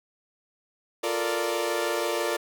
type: chord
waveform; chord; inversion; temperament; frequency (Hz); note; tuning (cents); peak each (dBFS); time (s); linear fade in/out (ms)
sawtooth; Bb major seventh; second; equal; 349.2 / 440 / 466.2 / 587.3; F4 / A4 / Bb4 / D5; 0 / 0 / 0 / 0; -27 / -29 / -27 / -26; 1.03-2.37; 10
effects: none